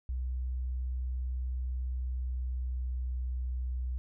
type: tone with pitch glide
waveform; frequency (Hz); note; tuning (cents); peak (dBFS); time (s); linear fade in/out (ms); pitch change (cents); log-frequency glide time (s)
sine; 63 to 62.6; B1 to B1; +35 to +24; -31; 0.09-3.98; 0; -11; 1.89-3.08
effects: none